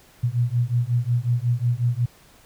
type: beating tone pair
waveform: sine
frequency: 118.1 / 123.6 Hz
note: A#2 / B2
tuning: +23 / +2 cents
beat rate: 5.5 Hz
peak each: -22 dBFS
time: 0.23-2.06 s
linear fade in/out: 10 ms
effects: pink hiss -53 dBFS RMS until 2.45 s